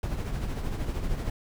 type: noise with tremolo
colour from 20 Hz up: brown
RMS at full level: -28 dBFS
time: 0.03-1.3 s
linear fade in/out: 2 ms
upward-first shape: triangle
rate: 13 Hz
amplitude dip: 55%
effects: none